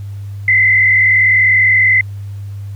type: tone with frequency modulation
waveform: sine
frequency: 2041 Hz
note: C7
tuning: 44 cents flat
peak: -7 dBFS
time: 0.48-2.01 s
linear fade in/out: 2 ms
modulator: 39.4 Hz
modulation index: 1.5
effects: added 100 Hz sine -23 dBFS peak until 2.75 s + pink hiss -49 dBFS RMS until 2.75 s